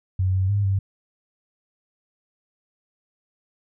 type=tone with pitch steps; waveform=sine; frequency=93.4 / 94.5 / 101.5 / 97.3 Hz; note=F#2 / F#2 / G#2 / G2; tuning=+17 / +37 / -39 / -12 cents; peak=-18 dBFS; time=0.19-0.79 s; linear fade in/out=5 ms; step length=150 ms; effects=none